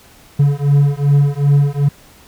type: beating tone pair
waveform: triangle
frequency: 141.4 / 144 Hz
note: C#3 / D3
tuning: +35 / -34 cents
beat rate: 2.6 Hz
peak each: -11 dBFS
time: 0.39-1.89 s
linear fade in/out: 10 ms
effects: pink hiss -45 dBFS RMS until 2.27 s